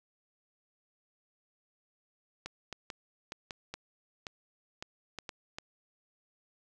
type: clicks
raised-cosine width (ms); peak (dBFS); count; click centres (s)
0.2; -22; 11; 2.46 / 2.727 / 2.902 / 3.321 / 3.508 / 3.74 / 4.268 / 4.825 / 5.187 / 5.292 / 5.585
effects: none